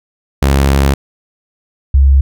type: tone pair in turn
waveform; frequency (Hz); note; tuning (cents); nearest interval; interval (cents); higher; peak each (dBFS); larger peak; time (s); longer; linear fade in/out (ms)
sawtooth / sine; 68.8 / 68.21; C#2 / C#2; -12 / -27; unison; 15; first; -4; neither; 0.42-0.94 / 1.94-2.21; first; 5
effects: none